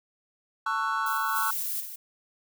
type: chord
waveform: triangle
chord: F# minor seventh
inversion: first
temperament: just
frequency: 888 / 1110 / 1332 / 1480 Hz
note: A5 / C#6 / E6 / F#6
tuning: +16 / +2 / +18 / 0 cents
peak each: -31 / -28 / -29 / -30 dBFS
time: 0.66-1.51 s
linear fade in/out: 5 ms
type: noise with tremolo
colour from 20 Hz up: violet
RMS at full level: -37 dBFS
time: 1.06-1.96 s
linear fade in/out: 5 ms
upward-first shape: square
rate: 4.4 Hz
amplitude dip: 30%
type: noise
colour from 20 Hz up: violet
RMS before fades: -32 dBFS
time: 1.35-1.81 s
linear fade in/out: 10 ms
effects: none